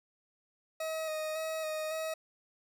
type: tone with vibrato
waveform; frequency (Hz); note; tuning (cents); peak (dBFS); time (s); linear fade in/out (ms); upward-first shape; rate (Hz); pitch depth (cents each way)
40% pulse; 630; D#5; +21; -33; 0.8-2.14; 5; square; 1.8; 20
effects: none